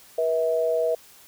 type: tone pair together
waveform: sine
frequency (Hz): 482.7 / 647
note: B4 / E5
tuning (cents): -40 / -32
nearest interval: perfect fourth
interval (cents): 508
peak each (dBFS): -23 / -23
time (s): 0.18-0.95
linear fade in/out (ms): 5
effects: white hiss -51 dBFS RMS until 1.27 s